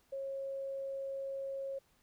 sine tone, 544 Hz, C#5, 33 cents flat, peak -37 dBFS, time 0.12-1.79 s, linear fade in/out 10 ms, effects pink hiss -71 dBFS RMS until 2.02 s

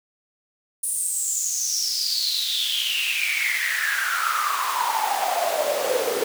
pink noise with high-pass filter sweep, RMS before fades -24 dBFS, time 0.83-6.24 s, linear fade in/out 5 ms, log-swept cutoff 9700 to 430 Hz, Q 9.9, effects none

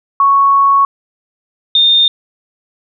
sine tone pair in turn, 1108.7 / 3638 Hz, C#6 / A#7, 0 / -43 cents, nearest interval octave + major sixth, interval 2057 cents, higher second, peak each -6 dBFS, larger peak neither, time 0.2-0.85 / 1.75-2.08 s, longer first, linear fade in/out 2 ms, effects none

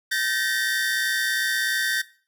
45% pulse tone cluster, 1549 / 1755 / 1878 / 3584 / 4590 Hz, G6 / A6 / A#6 / A7 / D8, -21 / -5 / +12 / +31 / -40 cents, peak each -27 / -29 / -28 / -31 / -33 dBFS, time 0.11-2.02 s, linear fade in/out 10 ms, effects noise-tail reverb RT60 0.4 s tail -17 dB re dry

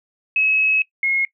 sine tone pair in turn, 2570 / 2160 Hz, E7 / C#7, -45 / -45 cents, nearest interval minor third, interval 300 cents, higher first, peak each -15 / -16 dBFS, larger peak first, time 0.36-0.82 / 1.03-1.25 s, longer first, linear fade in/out 2 ms, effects noise-tail reverb RT60 0.1 s tail -20 dB re dry

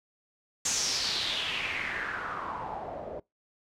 white noise with low-pass filter sweep, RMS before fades -33 dBFS, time 0.65-3.2 s, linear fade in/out 5 ms, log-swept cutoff 7000 to 520 Hz, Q 4.3, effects noise-tail reverb RT60 0.2 s tail -24 dB re dry

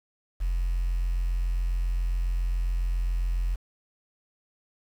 sine tone, 43.65 Hz, F1, in tune, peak -22 dBFS, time 0.4-3.56 s, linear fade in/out 20 ms, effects tanh soft clip ceiling -21 dBFS + 8-bit

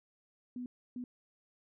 sine tone bursts at uneven times, 247.4 Hz, B3, 3 cents sharp, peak -38 dBFS, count 2, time 0.56-0.66 / 0.96-1.04 s, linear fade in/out 2 ms, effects none

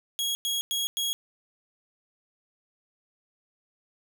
sawtooth tone bursts, 3310 Hz, G#7, 6 cents flat, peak -23 dBFS, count 4, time 0.19-1.13 s, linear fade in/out 0 ms, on 160 ms, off 100 ms, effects none

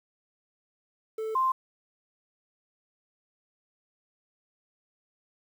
triangle / sine tone pair in turn, 440 / 1046.5 Hz, A4 / C6, 0 / 0 cents, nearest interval octave + minor third, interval 1500 cents, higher second, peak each -28 / -22 dBFS, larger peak second, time 1.18-1.35 / 1.35-1.52 s, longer neither, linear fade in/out 5 ms, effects 9-bit

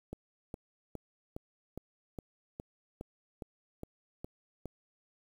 click train, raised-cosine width 2 ms, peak -27 dBFS, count 12, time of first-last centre 0.13-4.657 s, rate 2.43 Hz, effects 9-bit

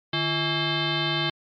sine tone with frequency modulation, 1623 Hz, G#6, 40 cents flat, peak -22 dBFS, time 0.13-1.3 s, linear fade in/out 5 ms, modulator 491 Hz, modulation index 4.6, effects MP3 48 kbps

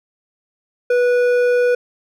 sine tone with hard clipping, 490 Hz, B4, 14 cents flat, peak -14 dBFS, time 0.9-1.75 s, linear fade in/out 5 ms, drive 8 dB, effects none

